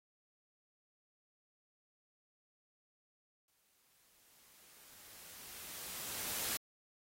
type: noise with exponential growth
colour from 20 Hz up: white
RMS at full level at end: -37 dBFS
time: 3.48-6.57 s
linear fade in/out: 2 ms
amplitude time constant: 670 ms
effects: AAC 48 kbps